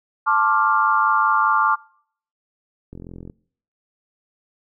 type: chord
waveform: sine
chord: D minor seventh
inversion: second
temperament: equal with one note detuned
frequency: 880 / 1069.7 / 1174.7 / 1396.9 Hz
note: A5 / C6 / D6 / F6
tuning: 0 / +38 / 0 / 0 cents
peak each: -21 / -22 / -18 / -21 dBFS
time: 0.26-1.76 s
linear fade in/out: 20 ms
type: click train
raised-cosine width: 3 ms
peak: -24 dBFS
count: 17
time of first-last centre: 2.93-3.299 s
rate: 43.4 Hz
effects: noise-tail reverb RT60 0.6 s tail -24 dB re dry

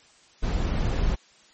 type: noise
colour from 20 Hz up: brown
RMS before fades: -24 dBFS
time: 0.42-1.16 s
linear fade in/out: 20 ms
effects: white hiss -56 dBFS RMS until 1.53 s + MP3 32 kbps

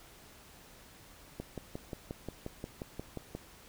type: click train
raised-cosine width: 2 ms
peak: -25 dBFS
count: 12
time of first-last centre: 1.4-3.35 s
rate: 5.64 Hz
effects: pink hiss -56 dBFS RMS until 3.68 s

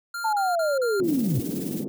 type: tone bursts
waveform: square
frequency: 1396.9 Hz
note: F6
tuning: in tune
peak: -30 dBFS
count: 4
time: 0.14-1.005 s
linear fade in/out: 5 ms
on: 190 ms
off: 35 ms
type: linear sweep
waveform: sine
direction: down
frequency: 902 to 104.7 Hz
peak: -21 dBFS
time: 0.24-1.4 s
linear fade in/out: 10 ms
type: band-pass noise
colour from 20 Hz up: white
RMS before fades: -30 dBFS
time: 1-1.88 s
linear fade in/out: 0 ms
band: 170 to 310 Hz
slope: 24 dB/octave
type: noise with tremolo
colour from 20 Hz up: blue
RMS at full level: -37 dBFS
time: 1.03-1.85 s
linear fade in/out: 50 ms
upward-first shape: sine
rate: 19 Hz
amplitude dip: 50%
effects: none

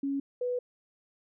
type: tone pair in turn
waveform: sine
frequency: 277.2 / 493.9 Hz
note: C#4 / B4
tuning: 0 / 0 cents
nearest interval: minor seventh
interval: 1000 cents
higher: second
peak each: -28 dBFS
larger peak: neither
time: 0.03-0.2 / 0.41-0.59 s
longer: second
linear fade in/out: 5 ms
effects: none

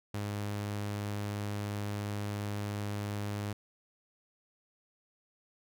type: tone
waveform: sawtooth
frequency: 102.9 Hz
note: G#2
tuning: 16 cents flat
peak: -30 dBFS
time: 0.14-3.53 s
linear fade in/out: 5 ms
effects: none

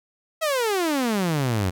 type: exponential sweep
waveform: sawtooth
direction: down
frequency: 659.3 to 87.3 Hz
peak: -17 dBFS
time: 0.41-1.71 s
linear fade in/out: 20 ms
effects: none

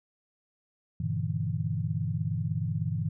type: chord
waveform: sine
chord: E half-diminished seventh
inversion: first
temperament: just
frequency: 98.89 / 118.67 / 148.33 / 164.81 Hz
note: G2 / Bb2 / D3 / E3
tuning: +16 / +31 / +18 / 0 cents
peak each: -33 dBFS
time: 1-3.09 s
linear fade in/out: 5 ms
effects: none

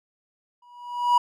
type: tone with exponential growth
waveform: triangle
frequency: 970 Hz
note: B5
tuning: 31 cents flat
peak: -11 dBFS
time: 0.62-1.18 s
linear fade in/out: 5 ms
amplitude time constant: 120 ms
effects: none

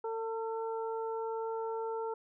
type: harmonic tone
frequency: 449.7 Hz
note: A4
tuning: 38 cents sharp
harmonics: 1 / 2 / 3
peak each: -35 / -39 / -47 dBFS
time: 0.04-2.14 s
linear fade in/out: 5 ms
effects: none

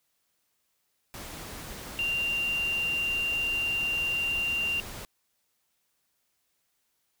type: tone in noise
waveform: sine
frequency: 2777 Hz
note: F7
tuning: 10 cents flat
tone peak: -26 dBFS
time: 1.99-4.8 s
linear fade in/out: 0 ms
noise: pink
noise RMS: -41 dBFS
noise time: 1.14-5.05 s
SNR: +12 dB
effects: white hiss -75 dBFS RMS until 7.2 s

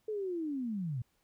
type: linear sweep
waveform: sine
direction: down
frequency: 440 to 112.9 Hz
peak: -33 dBFS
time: 0.08-1.02 s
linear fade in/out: 5 ms
effects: pink hiss -75 dBFS RMS until 1.23 s

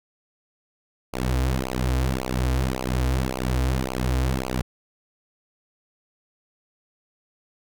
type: tone with flanger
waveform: sawtooth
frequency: 64 Hz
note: C2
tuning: 38 cents flat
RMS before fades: -24 dBFS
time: 1.13-4.62 s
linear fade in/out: 10 ms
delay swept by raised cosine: 0.54 to 5.44 ms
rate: 1.8 Hz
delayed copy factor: -1
effects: none

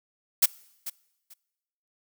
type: noise with echo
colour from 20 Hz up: blue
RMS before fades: -18 dBFS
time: 0.42-0.46 s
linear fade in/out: 10 ms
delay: 440 ms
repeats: 2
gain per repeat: -15 dB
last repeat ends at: 1.34 s
effects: noise-tail reverb RT60 1.0 s tail -23 dB re dry

